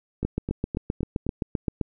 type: two click trains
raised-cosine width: 3 ms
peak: -16 / -12 dBFS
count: 5 / 13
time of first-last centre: 0.23-1.266 / 0.25-1.812 s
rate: 3.86 / 7.68 Hz
effects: none